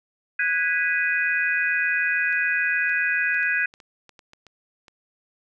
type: chord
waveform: sine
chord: G# minor seventh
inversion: third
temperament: equal with one note detuned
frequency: 1480 / 1646.9 / 1975.5 / 2489 Hz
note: F#6 / G#6 / B6 / D#7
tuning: 0 / -15 / 0 / 0 cents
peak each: -27 / -23 / -28 / -26 dBFS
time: 0.39-3.66 s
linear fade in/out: 5 ms
type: clicks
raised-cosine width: 0.2 ms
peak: -30 dBFS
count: 11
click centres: 2.327 / 2.895 / 3.345 / 3.43 / 3.739 / 3.802 / 4.093 / 4.192 / 4.334 / 4.467 / 4.882 s
effects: none